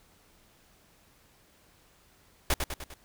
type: noise with echo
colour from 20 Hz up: pink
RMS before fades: -25 dBFS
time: 2.5-2.54 s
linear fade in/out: 2 ms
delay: 100 ms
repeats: 4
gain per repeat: -5 dB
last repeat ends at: 2.94 s
effects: pink hiss -62 dBFS RMS until 3.04 s